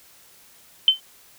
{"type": "tone with exponential decay", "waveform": "sine", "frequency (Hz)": 3078, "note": "G7", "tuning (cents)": -32, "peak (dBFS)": -7, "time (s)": [0.88, 1], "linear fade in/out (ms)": 1, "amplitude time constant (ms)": 25, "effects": ["white hiss -52 dBFS RMS until 1.38 s"]}